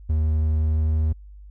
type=tone with pitch glide; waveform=triangle; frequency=77.78 to 78.23 Hz; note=D#2 to D#2; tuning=0 to +10 cents; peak=-16 dBFS; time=0.09-1.13 s; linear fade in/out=10 ms; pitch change=+10 cents; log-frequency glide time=0.57-0.94 s; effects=added 50 Hz sine -40 dBFS peak until 1.5 s